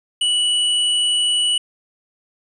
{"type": "tone", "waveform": "square", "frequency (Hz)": 2948, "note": "F#7", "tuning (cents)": -7, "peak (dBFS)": -16, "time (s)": [0.21, 1.58], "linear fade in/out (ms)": 5, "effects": ["resampled to 24000 Hz"]}